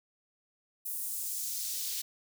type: noise with high-pass filter sweep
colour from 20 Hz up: white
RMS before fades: -36 dBFS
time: 0.85-2.02 s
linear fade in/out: 10 ms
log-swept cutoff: 11000 to 3600 Hz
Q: 1.1
effects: none